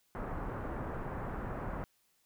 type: low-pass noise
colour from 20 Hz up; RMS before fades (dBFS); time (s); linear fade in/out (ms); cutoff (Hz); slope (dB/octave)
pink; -39; 0.15-1.84; 0; 1500; 24
effects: white hiss -73 dBFS RMS until 2.25 s